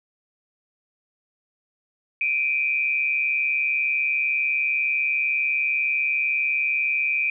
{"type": "tone pair together", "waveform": "sine", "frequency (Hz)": [2349, 2489], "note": ["D7", "D#7"], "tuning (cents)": [0, 0], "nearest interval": "minor second", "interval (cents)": 100, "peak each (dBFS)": -23, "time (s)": [2.21, 7.3], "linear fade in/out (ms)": 2, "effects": []}